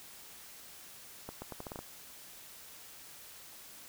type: accelerating click train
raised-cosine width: 1 ms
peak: -27 dBFS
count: 8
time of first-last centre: 1.29-1.79 s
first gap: 130 ms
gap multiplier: 0.79
effects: white hiss -52 dBFS RMS until 3.88 s